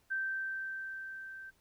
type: tone with level ramp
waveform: sine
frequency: 1559 Hz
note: G6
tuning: 10 cents flat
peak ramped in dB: -31 to -45 dBFS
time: 0.1-1.51 s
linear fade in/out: 20 ms
effects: pink hiss -71 dBFS RMS until 1.6 s